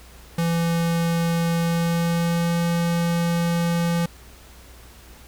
square tone with pitch glide, 168 to 170.05 Hz, E3 to F3, +33 to -46 cents, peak -20 dBFS, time 0.38-4.06 s, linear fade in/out 5 ms, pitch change +21 cents, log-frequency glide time 1.59-2.61 s, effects added 60 Hz sine -46 dBFS peak until 5.27 s + pink hiss -48 dBFS RMS until 5.27 s

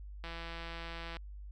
click train, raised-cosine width 0.3 ms, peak -28 dBFS, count 156, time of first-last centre 0.24-1.168 s, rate 167 Hz, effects added 50 Hz sine -44 dBFS peak until 1.51 s

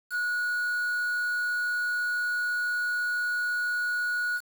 triangle tone with quantisation, 1458 Hz, F#6, 26 cents flat, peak -24 dBFS, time 0.1-4.41 s, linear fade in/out 50 ms, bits 7, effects none

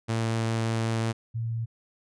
sawtooth / sine tone pair in turn, 113.2 / 114.45 Hz, A2 / A#2, +50 / -31 cents, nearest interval unison, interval 19 cents, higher second, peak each -21 / -27 dBFS, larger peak first, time 0.08-1.13 / 1.34-1.66 s, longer first, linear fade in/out 20 ms, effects resampled to 22050 Hz

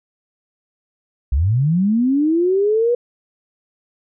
sine linear sweep, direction up, 58.2 to 489.4 Hz, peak -13 dBFS, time 1.32-2.95 s, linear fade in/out 5 ms, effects none

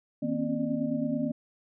sine tone cluster, 158.9 / 237 / 265.5 / 275.3 / 599 Hz, D#3 / A#3 / C4 / C#4 / D5, +37 / +29 / +25 / -12 / +34 cents, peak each -37 / -30 / -31 / -37 / -36 dBFS, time 0.22-1.32 s, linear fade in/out 10 ms, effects none

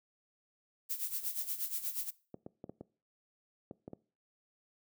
violet noise with tremolo, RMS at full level -35 dBFS, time 0.89-2.11 s, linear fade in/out 20 ms, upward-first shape sine, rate 8.4 Hz, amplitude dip 75%
clicks, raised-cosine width 2 ms, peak -30 dBFS, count 8, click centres 2.343 / 2.464 / 2.641 / 2.695 / 2.81 / 3.711 / 3.879 / 3.933 s
effects noise-tail reverb RT60 0.4 s tail -21 dB re dry + high-pass 150 Hz 12 dB/octave

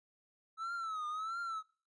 triangle tone with vibrato, 1300 Hz, E6, 24 cents flat, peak -35 dBFS, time 0.57-1.63 s, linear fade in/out 50 ms, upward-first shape triangle, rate 1.5 Hz, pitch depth 130 cents each way, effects noise-tail reverb RT60 0.5 s tail -26 dB re dry + resampled to 22050 Hz

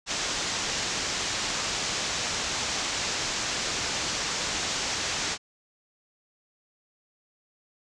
white low-pass noise, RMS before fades -30 dBFS, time 0.06-5.38 s, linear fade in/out 50 ms, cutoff 7200 Hz, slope 48 dB/octave, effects none

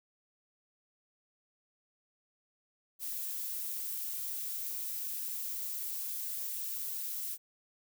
violet noise, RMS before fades -38 dBFS, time 2.99-7.38 s, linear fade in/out 50 ms, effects none

